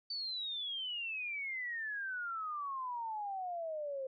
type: exponential sweep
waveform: sine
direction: down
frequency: 4586 to 521 Hz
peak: -37 dBFS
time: 0.1-4.07 s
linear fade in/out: 5 ms
effects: none